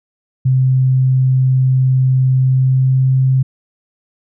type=tone with pitch glide; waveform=sine; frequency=130.2 to 131.41 Hz; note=C3 to C3; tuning=-8 to +8 cents; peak=-9 dBFS; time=0.45-3.43 s; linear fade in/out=10 ms; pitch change=+16 cents; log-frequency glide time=2.35-3.16 s; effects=none